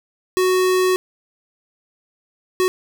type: tone bursts at uneven times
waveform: square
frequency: 370 Hz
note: F#4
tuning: in tune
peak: -15 dBFS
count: 2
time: 0.37-0.96 / 2.6-2.68 s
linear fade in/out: 0 ms
effects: none